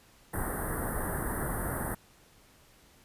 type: band-stop noise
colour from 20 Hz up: pink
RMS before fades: -33 dBFS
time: 0.33-1.95 s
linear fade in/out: 10 ms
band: 1900 to 8700 Hz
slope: 96 dB/octave
effects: pink hiss -60 dBFS RMS until 3.04 s + resampled to 32000 Hz